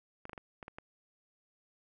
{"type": "clicks", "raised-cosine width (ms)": 0.5, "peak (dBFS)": -29, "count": 7, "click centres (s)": [0.254, 0.295, 0.332, 0.378, 0.628, 0.681, 0.785], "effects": []}